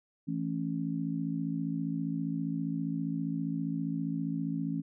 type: chord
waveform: sine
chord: A major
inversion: second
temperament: just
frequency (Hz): 165 / 220 / 275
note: E3 / A3 / C#4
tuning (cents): +2 / 0 / -14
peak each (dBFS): -34 / -37 / -34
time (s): 0.27-4.82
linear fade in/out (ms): 20
effects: none